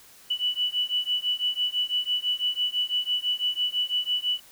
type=beating tone pair; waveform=sine; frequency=2960 / 2966 Hz; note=F#7 / F#7; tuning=0 / +4 cents; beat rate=6 Hz; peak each=-27 dBFS; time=0.3-4.4 s; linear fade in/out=10 ms; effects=white hiss -52 dBFS RMS until 4.51 s